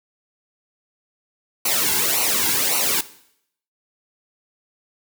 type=noise with flanger; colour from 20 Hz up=white; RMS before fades=-20 dBFS; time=1.65-3.01 s; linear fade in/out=5 ms; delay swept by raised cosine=0.58 to 1.68 ms; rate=1.8 Hz; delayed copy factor=-0.85; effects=noise-tail reverb RT60 0.7 s tail -17 dB re dry